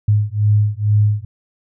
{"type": "beating tone pair", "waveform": "sine", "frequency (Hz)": [103.83, 106.03], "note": ["G#2", "G#2"], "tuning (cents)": [0, 36], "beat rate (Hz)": 2.2, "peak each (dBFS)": -15, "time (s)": [0.08, 1.25], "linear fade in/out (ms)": 5, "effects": []}